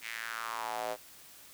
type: tone with high-pass filter sweep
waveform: square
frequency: 56.9 Hz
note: A#1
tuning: 41 cents flat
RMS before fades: -38 dBFS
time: 0.01-0.97 s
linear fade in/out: 50 ms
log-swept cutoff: 2300 to 560 Hz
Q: 3.6
effects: white hiss -54 dBFS RMS until 1.53 s